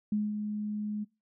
sine tone with ADSR envelope, 210.1 Hz, G#3, 20 cents sharp, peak -25 dBFS, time 0.12-1.05 s, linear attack 4 ms, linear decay 200 ms, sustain -6 dB, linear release 21 ms, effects noise-tail reverb RT60 0.3 s tail -26 dB re dry

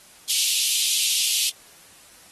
pink high-pass noise, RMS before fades -22 dBFS, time 0.29-1.5 s, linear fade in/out 10 ms, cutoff 2700 Hz, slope 48 dB/octave, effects white hiss -50 dBFS RMS until 2.31 s + AAC 32 kbps

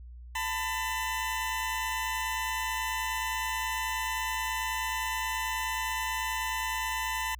20% pulse tone pair together, 893 / 1002.4 Hz, A5 / B5, +25 / +25 cents, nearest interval major second, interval 200 cents, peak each -28 dBFS, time 0.35-7.35 s, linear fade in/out 5 ms, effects added 60 Hz sine -43 dBFS peak until 7.39 s

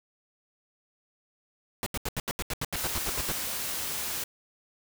pink noise bursts, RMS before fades -31 dBFS, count 14, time 1.83-3.319 s, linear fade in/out 0 ms, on 33 ms, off 79 ms
white noise, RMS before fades -33 dBFS, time 2.76-4.24 s, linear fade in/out 5 ms
effects none

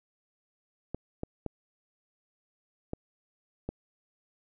clicks, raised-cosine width 2 ms, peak -20 dBFS, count 5, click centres 0.946 / 1.234 / 1.463 / 2.934 / 3.69 s, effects none

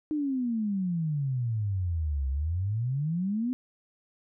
sine exponential two-way sweep, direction down then up, 310.7 to 65.41 to 258.3 Hz, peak -26 dBFS, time 0.11-3.53 s, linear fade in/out 0 ms, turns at 2.29 s, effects none

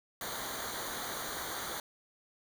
pink noise with comb filter, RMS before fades -39 dBFS, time 0.21-1.8 s, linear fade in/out 2 ms, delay 0.38 ms, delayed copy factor -0.85, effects none

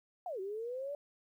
sine linear two-way sweep, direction down then up, 760 to 370 to 586 Hz, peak -37 dBFS, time 0.26-0.95 s, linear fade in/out 2 ms, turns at 0.4 s, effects 12-bit

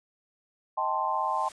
sine chord, A half-diminished seventh, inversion second, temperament equal with one note detuned, 630.9 / 784 / 880 / 1046.5 Hz, Eb5 / G5 / A5 / C6, +24 / 0 / 0 / 0 cents, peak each -35 / -32 / -30 / -29 dBFS, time 0.77-1.49 s, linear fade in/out 10 ms
white noise with exponential growth, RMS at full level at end -45 dBFS, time 0.87-1.52 s, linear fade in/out 2 ms, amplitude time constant 140 ms
effects resampled to 22050 Hz

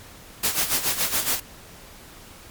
white noise with tremolo, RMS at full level -21 dBFS, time 0.43-1.4 s, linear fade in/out 5 ms, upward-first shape sine, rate 7.1 Hz, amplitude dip 70%, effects pink hiss -45 dBFS RMS until 2.5 s + MP3 96 kbps

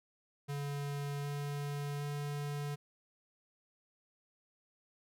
square tone with pitch steps, 142.8 / 143.88 / 144.96 Hz, D3 / D3 / D3, -48 / -35 / -22 cents, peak -37 dBFS, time 0.48-2.76 s, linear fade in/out 20 ms, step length 760 ms, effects none

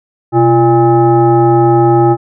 sine tone with frequency modulation, 344.9 Hz, F4, 22 cents flat, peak -5 dBFS, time 0.32-2.17 s, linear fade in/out 50 ms, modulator 471 Hz, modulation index 1.1, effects none

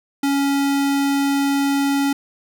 square tone, 279 Hz, C#4, 11 cents sharp, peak -17 dBFS, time 0.23-2.13 s, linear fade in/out 5 ms, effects none

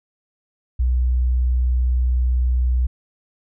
sine tone, 62.1 Hz, B1, 10 cents sharp, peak -15 dBFS, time 0.79-2.87 s, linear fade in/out 10 ms, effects none

